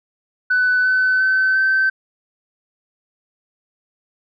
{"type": "tone with pitch steps", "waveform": "sine", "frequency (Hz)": [1498, 1513.7, 1529.5, 1545.5], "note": ["F#6", "F#6", "G6", "G6"], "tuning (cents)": [21, 39, -43, -25], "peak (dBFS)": -12, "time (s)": [0.5, 1.9], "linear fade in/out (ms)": 10, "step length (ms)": 350, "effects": ["tanh soft clip ceiling -10 dBFS"]}